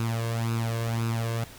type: tone with flanger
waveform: sawtooth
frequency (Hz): 114.8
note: A#2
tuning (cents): -26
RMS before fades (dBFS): -28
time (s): 0-1.44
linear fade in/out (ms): 0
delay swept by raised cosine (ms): 0.77 to 1.87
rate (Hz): 1.9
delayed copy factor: +0.7
effects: pink hiss -47 dBFS RMS until 1.58 s